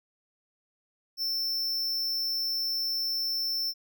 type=tone; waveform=square; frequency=5360 Hz; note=E8; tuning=28 cents sharp; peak=-28 dBFS; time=1.17-3.74 s; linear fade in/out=50 ms; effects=none